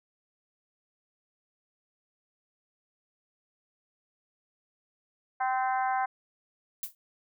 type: harmonic tone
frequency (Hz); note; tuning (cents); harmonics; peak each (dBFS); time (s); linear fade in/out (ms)
258.3; C4; -22; 3 / 4 / 5 / 6 / 7 / 8; -27 / -33 / -40 / -36 / -44 / -44; 5.4-6.06; 10
type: noise with exponential decay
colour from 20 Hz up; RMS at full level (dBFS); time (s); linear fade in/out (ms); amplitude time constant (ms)
violet; -30; 6.83-6.95; 2; 25
effects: none